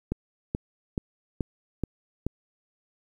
click train, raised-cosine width 3 ms, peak -14 dBFS, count 6, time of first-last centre 0.12-2.266 s, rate 2.33 Hz, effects 9-bit

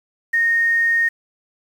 sine tone with quantisation, 1850 Hz, A#6, 14 cents flat, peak -14 dBFS, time 0.33-1.09 s, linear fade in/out 10 ms, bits 7, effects none

